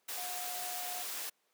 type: tone in noise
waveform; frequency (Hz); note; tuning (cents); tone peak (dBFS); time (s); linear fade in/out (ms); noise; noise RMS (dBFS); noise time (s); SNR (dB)
sine; 721; F#5; -45; -43; 0.17-1.03; 10; white; -40; 0.08-1.3; -6
effects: pink hiss -75 dBFS RMS until 1.53 s + high-pass 400 Hz 12 dB/octave